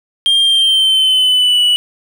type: tone with pitch glide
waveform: triangle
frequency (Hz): 3199 to 2950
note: G7 to F#7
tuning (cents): +34 to -6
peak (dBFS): -7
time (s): 0.26-1.76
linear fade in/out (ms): 0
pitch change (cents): -140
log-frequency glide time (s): 0.42-1.62
effects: none